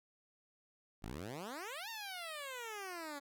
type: exponential two-way sweep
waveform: 10% pulse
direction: up then down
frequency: 46.25 to 932.3 to 277 Hz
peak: -35 dBFS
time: 1.02-3.2 s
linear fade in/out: 20 ms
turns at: 1.89 s
effects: none